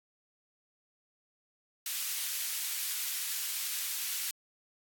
white high-pass noise, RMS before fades -35 dBFS, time 1.86-4.31 s, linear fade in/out 2 ms, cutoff 2000 Hz, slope 12 dB/octave, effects AAC 64 kbps

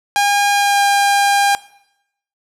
sawtooth tone with pitch glide, 811 to 804 Hz, G#5 to G5, -41 to +44 cents, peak -8 dBFS, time 0.16-1.55 s, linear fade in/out 0 ms, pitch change -15 cents, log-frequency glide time 0.51-0.83 s, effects noise-tail reverb RT60 0.8 s tail -19 dB re dry + low-pass 12000 Hz 12 dB/octave

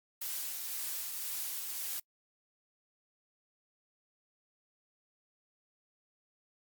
blue noise with tremolo, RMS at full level -37 dBFS, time 0.21-2 s, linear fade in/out 10 ms, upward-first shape triangle, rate 1.9 Hz, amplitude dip 30%, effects noise-tail reverb RT60 0.1 s tail -26 dB re dry + Opus 48 kbps

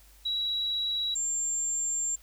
sine tone pair in turn, 3892 / 7347 Hz, B7 / A#8, -26 / -26 cents, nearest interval major seventh, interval 1100 cents, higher second, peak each -27 dBFS, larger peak neither, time 0.25-1.15 / 1.15-2.16 s, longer second, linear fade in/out 10 ms, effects added 50 Hz sine -55 dBFS peak until 2.22 s + white hiss -59 dBFS RMS until 2.22 s

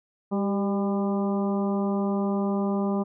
harmonic tone with a mistuned harmonic, 200 Hz, G3, 35 cents sharp, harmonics 1 / 2 / 3 / 4 / 5 / 6, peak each -24 / -30 / -34 / -36 / -38 / -40 dBFS, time 0.31-3.04 s, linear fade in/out 20 ms, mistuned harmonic 2, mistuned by -35 cents, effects none

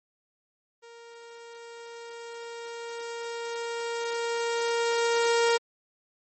sawtooth tone with level ramp, 466.5 Hz, A#4, 1 cent sharp, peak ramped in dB -43 to -16 dBFS, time 0.82-5.58 s, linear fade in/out 20 ms, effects MP3 32 kbps

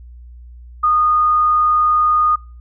sine tone, 1230 Hz, D#6, 20 cents flat, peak -11 dBFS, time 0.83-2.36 s, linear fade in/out 10 ms, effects noise-tail reverb RT60 0.4 s tail -23 dB re dry + added 60 Hz sine -35 dBFS peak until 2.6 s

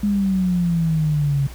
sine exponential sweep, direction down, 207.7 to 136.5 Hz, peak -16 dBFS, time 0.03-1.47 s, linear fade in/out 5 ms, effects added 60 Hz sine -33 dBFS peak until 1.54 s + pink hiss -43 dBFS RMS until 1.54 s

